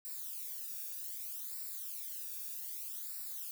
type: noise with flanger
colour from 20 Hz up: violet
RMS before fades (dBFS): -43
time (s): 0.05-3.51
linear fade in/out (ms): 0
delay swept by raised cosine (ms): 0.31 to 0.99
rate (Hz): 0.64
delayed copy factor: -1
effects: none